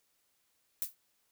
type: noise with exponential decay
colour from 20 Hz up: violet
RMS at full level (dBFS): -30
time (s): 0.82-0.95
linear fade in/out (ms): 0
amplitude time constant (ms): 27
effects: white hiss -75 dBFS RMS until 1.31 s